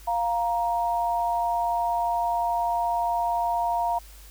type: tone pair together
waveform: sine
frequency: 698.5 / 938.5 Hz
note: F5 / A#5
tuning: 0 / +11 cents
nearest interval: perfect fourth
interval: 511 cents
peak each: -25 dBFS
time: 0.07-3.99 s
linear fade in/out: 10 ms
effects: added 50 Hz sine -45 dBFS peak until 4.3 s + white hiss -51 dBFS RMS until 4.3 s